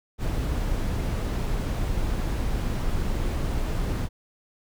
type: noise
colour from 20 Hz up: brown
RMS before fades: -26 dBFS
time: 0.18-4.09 s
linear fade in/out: 50 ms
effects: none